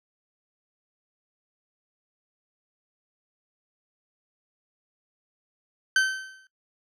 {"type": "tone with exponential decay", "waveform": "40% pulse", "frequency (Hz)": 1542, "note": "G6", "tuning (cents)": -29, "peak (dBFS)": -15, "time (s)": [5.96, 6.47], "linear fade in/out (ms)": 2, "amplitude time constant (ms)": 110, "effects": ["noise-tail reverb RT60 0.1 s tail -19 dB re dry", "low-pass 7000 Hz 12 dB/octave"]}